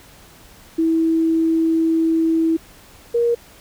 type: tone pair in turn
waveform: sine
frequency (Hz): 325.4 / 471.6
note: E4 / A#4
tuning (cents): -22 / +20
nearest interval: tritone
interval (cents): 642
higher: second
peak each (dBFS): -14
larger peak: neither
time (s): 0.78-2.57 / 3.14-3.35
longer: first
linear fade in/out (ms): 10
effects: pink hiss -46 dBFS RMS until 3.6 s